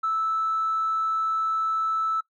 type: tone with tanh clipping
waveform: triangle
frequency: 1313 Hz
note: E6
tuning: 7 cents flat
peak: -22 dBFS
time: 0.03-2.21 s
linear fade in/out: 10 ms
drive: 4 dB
effects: noise-tail reverb RT60 0.1 s tail -19 dB re dry